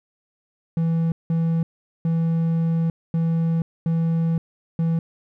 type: tone bursts at uneven times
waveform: triangle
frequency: 164.81 Hz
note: E3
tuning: in tune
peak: -16 dBFS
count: 6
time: 0.77-1.12 / 1.3-1.63 / 2.05-2.9 / 3.14-3.62 / 3.86-4.38 / 4.79-4.99 s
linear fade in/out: 2 ms
effects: none